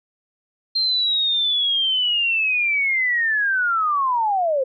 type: linear sweep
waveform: sine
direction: down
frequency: 4186 to 506 Hz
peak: -17 dBFS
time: 0.75-4.64 s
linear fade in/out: 10 ms
effects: none